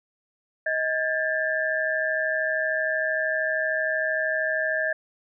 sine tone cluster, 631 / 1619 / 1752 Hz, D#5 / G#6 / A6, +24 / -45 / -8 cents, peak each -27 dBFS, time 0.66-4.93 s, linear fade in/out 5 ms, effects none

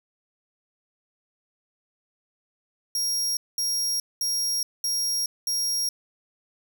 sawtooth tone bursts, 5600 Hz, F8, 4 cents sharp, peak -21 dBFS, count 5, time 2.95-5.89 s, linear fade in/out 2 ms, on 420 ms, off 210 ms, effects none

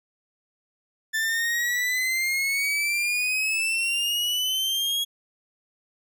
40% pulse exponential sweep, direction up, 1760 to 3322 Hz, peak -22 dBFS, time 1.13-5.05 s, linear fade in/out 20 ms, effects none

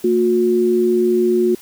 sine tone pair together, 226.5 / 360.7 Hz, A#3 / F#4, -50 / -44 cents, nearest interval minor sixth, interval 806 cents, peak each -19 / -13 dBFS, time 0.04-1.55 s, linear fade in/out 5 ms, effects white hiss -43 dBFS RMS until 1.61 s

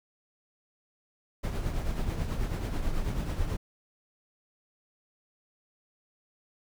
brown noise with tremolo, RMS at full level -28 dBFS, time 1.43-3.57 s, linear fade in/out 10 ms, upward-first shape triangle, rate 9.2 Hz, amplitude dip 55%, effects none

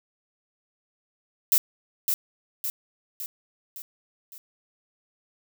violet noise with echo, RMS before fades -19 dBFS, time 1.52-1.58 s, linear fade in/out 0 ms, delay 560 ms, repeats 5, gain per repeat -5 dB, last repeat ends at 4.38 s, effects none

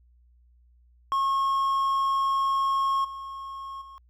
triangle tone with level steps, 1087 Hz, C#6, 34 cents flat, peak -20 / -33 / -41 dBFS, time 1.12-3.98 s, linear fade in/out 0 ms, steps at 3.04 / 3.81 s, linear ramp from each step 10 ms, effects added 60 Hz sine -56 dBFS peak until 4.09 s

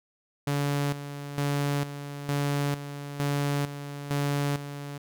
sawtooth tone with tremolo, 143 Hz, D3, 46 cents flat, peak -21 dBFS, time 0.47-4.98 s, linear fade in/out 5 ms, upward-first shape square, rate 1.1 Hz, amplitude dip 70%, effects none

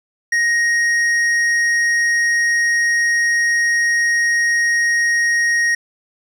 triangle tone with hard clipping, 1874 Hz, A#6, 9 cents sharp, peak -15 dBFS, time 0.32-5.75 s, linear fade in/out 5 ms, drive 11 dB, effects none

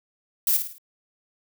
violet noise with echo, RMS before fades -21 dBFS, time 0.47-0.57 s, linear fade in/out 2 ms, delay 53 ms, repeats 4, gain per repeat -7 dB, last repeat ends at 0.782 s, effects none

